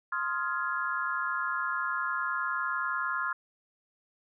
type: chord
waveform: sine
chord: F minor seventh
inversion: second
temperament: just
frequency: 1047.7 / 1257.2 / 1396.9 / 1676.3 Hz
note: C6 / Eb6 / F6 / Ab6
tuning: +2 / +18 / 0 / +16 cents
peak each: -34 / -36 / -32 / -36 dBFS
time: 0.12-3.33 s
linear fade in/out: 5 ms
effects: none